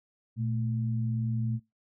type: tone pair together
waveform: sine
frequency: 117.62 / 220 Hz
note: A#2 / A3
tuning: +16 / 0 cents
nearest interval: major seventh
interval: 1084 cents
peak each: -28 / -34 dBFS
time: 0.36-1.6 s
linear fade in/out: 50 ms
effects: noise-tail reverb RT60 0.2 s tail -22 dB re dry